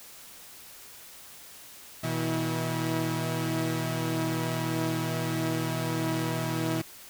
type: tone cluster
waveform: sawtooth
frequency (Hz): 121.2 / 160.7 / 323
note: B2 / E3 / E4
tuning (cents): -32 / -44 / -35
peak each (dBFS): -28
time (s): 2.03-6.82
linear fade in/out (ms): 10
effects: white hiss -48 dBFS RMS until 7.09 s